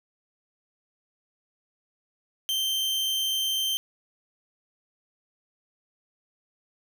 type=tone; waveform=40% pulse; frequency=3128 Hz; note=G7; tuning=4 cents flat; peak=-24 dBFS; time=2.49-3.77 s; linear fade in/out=0 ms; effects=none